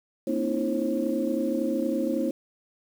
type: tone cluster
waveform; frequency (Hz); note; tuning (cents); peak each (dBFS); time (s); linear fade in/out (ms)
sine; 229.2 / 261.9 / 305.7 / 334.6 / 537; A#3 / C4 / D#4 / E4 / C5; -29 / +2 / -30 / +26 / +45; -30; 0.27-2.31; 5
effects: tanh soft clip ceiling -12 dBFS + 8-bit